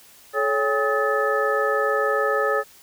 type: tone cluster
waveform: sine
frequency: 429.5 / 556 / 807 / 1273 / 1744 Hz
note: A4 / C#5 / G#5 / D#6 / A6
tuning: -42 / +5 / -50 / +39 / -16 cents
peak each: -24 / -24 / -31 / -24 / -26 dBFS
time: 0.33-2.64 s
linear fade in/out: 50 ms
effects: white hiss -50 dBFS RMS until 2.82 s